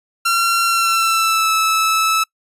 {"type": "tone with pitch glide", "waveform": "sawtooth", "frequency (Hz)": [1367, 1307.5], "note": ["F6", "E6"], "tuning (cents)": [-37, -15], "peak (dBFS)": -10, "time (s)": [0.25, 2.24], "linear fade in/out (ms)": 10, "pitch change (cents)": -78, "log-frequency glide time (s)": [0.66, 1.52], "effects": ["noise-tail reverb RT60 0.1 s tail -25 dB re dry", "resampled to 32000 Hz"]}